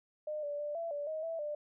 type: tone with pitch steps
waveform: sine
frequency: 607 / 581 / 590 / 670 / 580 / 628 / 658 / 594 Hz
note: D#5 / D5 / D5 / E5 / D5 / D#5 / E5 / D5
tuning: -43 / -19 / +8 / +28 / -22 / +16 / -3 / +20 cents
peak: -35 dBFS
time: 0.27-1.55 s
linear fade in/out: 5 ms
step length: 160 ms
effects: none